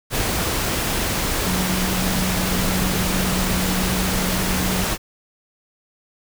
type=tone in noise; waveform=sine; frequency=185 Hz; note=F#3; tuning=in tune; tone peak=-23 dBFS; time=1.44-4.87 s; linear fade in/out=50 ms; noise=pink; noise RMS=-22 dBFS; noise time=0.1-4.98 s; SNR=-4 dB; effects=none